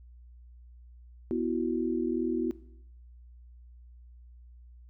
sine chord, B suspended fourth, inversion none, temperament equal, 246.9 / 329.6 / 370 Hz, B3 / E4 / F#4, 0 / 0 / 0 cents, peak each -31 dBFS, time 1.31-2.51 s, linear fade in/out 0 ms, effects noise-tail reverb RT60 0.7 s tail -18 dB re dry + added 60 Hz sine -49 dBFS peak until 4.89 s

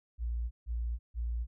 sine tone bursts, 58.27 Hz, A#1, in tune, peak -31 dBFS, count 3, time 0.18-1.47 s, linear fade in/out 50 ms, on 330 ms, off 150 ms, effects none

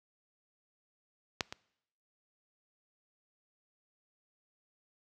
clicks, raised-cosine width 0.2 ms, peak -12 / -22 dBFS, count 2, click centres 1.408 / 1.525 s, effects noise-tail reverb RT60 0.8 s tail -24 dB re dry + high-pass 60 Hz 12 dB/octave

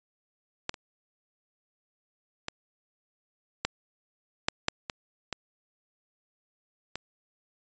clicks, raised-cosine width 0.2 ms, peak -11 / -25 / -15 / -8 / -6 / -6 / -15 / -14 / -16 dBFS, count 9, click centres 0.694 / 0.742 / 2.484 / 3.65 / 4.485 / 4.684 / 4.898 / 5.327 / 6.956 s, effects resampled to 16000 Hz

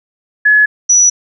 sine tone pair in turn, 1700 / 5892 Hz, G#6 / F#8, +40 / -8 cents, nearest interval octave + minor seventh, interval 2152 cents, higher second, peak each -5 dBFS, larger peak neither, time 0.45-0.66 / 0.89-1.1 s, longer neither, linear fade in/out 10 ms, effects none

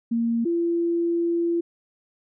sine tone pair in turn, 231.9 / 340 Hz, A#3 / F4, -9 / -46 cents, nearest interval perfect fifth, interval 663 cents, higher second, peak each -20 dBFS, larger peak neither, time 0.11-0.45 / 0.45-1.61 s, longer second, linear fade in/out 10 ms, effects none

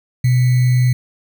sine tone with sample-and-hold, 125.3 Hz, B2, 25 cents sharp, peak -10 dBFS, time 0.24-0.93 s, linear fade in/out 5 ms, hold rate 2100 Hz, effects none

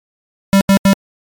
square tone bursts, 196 Hz, G3, in tune, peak -7 dBFS, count 3, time 0.53-0.932 s, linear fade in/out 0 ms, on 80 ms, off 81 ms, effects MP3 96 kbps

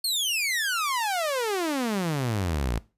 sawtooth exponential sweep, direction down, 4418 to 52.4 Hz, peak -21 dBFS, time 0.04-2.79 s, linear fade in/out 5 ms, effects noise-tail reverb RT60 0.3 s tail -20 dB re dry + resampled to 32000 Hz

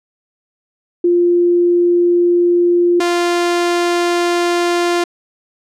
sine / sawtooth tone pair in turn, 349.3 / 348 Hz, F4 / F4, 0 / -6 cents, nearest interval unison, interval 6 cents, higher first, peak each -9 dBFS, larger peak neither, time 1.04-3 / 3-5.04 s, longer second, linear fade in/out 5 ms, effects low-pass 8000 Hz 12 dB/octave

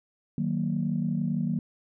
sine chord, D# minor, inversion none, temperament just, 155.56 / 186.68 / 233.3 Hz, D#3 / F#3 / A#3, 0 / +16 / +2 cents, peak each -29 dBFS, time 0.38-1.59 s, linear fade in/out 2 ms, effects tanh soft clip ceiling -16 dBFS

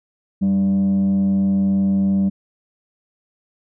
sine tone with frequency modulation, 194.9 Hz, G3, 10 cents flat, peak -12 dBFS, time 0.41-2.3 s, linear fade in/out 20 ms, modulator 103 Hz, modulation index 0.26, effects tanh soft clip ceiling -13 dBFS

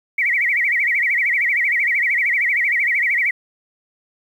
sine tone with vibrato, 2093 Hz, C7, in tune, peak -15 dBFS, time 0.18-3.31 s, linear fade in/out 5 ms, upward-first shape sine, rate 13 Hz, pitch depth 190 cents each way, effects 8-bit

